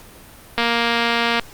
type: click train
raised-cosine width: 0.3 ms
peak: -3 dBFS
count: 192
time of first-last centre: 0.58-1.396 s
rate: 234 Hz
effects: pink hiss -43 dBFS RMS until 1.53 s + Opus 48 kbps